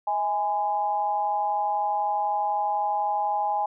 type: tone with amplitude modulation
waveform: sine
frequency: 828 Hz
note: G#5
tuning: 5 cents flat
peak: -19 dBFS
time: 0.07-3.66 s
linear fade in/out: 5 ms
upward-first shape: sine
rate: 188 Hz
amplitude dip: 75%
effects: none